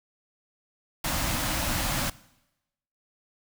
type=band-stop noise; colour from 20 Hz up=pink; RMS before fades=-28 dBFS; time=1.04-2.1 s; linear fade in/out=5 ms; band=340 to 520 Hz; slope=96 dB/octave; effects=noise-tail reverb RT60 0.9 s tail -20 dB re dry